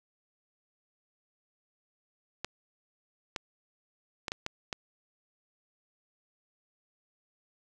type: clicks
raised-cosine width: 0.2 ms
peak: -16 dBFS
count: 6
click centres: 2.446 / 3.362 / 4.282 / 4.319 / 4.464 / 4.728 s
effects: none